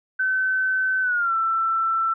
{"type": "tone with pitch glide", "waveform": "sine", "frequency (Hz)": [1526, 1336.2], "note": ["G6", "E6"], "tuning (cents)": [-47, 23], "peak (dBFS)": -19, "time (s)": [0.19, 2.14], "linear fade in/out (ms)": 10, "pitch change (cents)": -230, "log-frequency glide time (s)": [1.02, 1.34], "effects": []}